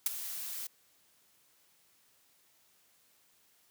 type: noise with ADSR envelope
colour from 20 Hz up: blue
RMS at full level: -26 dBFS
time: 0.06-0.67 s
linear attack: 3 ms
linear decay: 19 ms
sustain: -14 dB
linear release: 5 ms
effects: white hiss -68 dBFS RMS until 3.7 s + high-pass 60 Hz 12 dB/octave